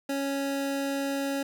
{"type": "tone", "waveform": "25% pulse", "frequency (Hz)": 276.8, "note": "C#4", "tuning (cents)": -2, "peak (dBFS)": -24, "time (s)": [0.09, 1.43], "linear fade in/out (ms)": 5, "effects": []}